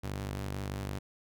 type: ring-modulated tone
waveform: sawtooth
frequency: 98 Hz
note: G2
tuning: in tune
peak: -28 dBFS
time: 0.03-0.99 s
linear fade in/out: 10 ms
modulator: 25.8 Hz
effects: none